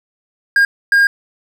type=tone bursts at uneven times; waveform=triangle; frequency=1618 Hz; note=G#6; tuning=46 cents flat; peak=-6 dBFS; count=2; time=0.56-0.65 / 0.92-1.07 s; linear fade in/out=2 ms; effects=none